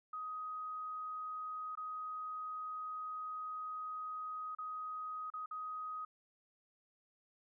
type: tone with dropouts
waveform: sine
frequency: 1255 Hz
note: D#6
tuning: 15 cents sharp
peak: -40 dBFS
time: 0.13-6.05 s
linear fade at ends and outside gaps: 5 ms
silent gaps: 1.753-1.773 / 4.55-4.585 / 5.302-5.337 / 5.46-5.51 s
effects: none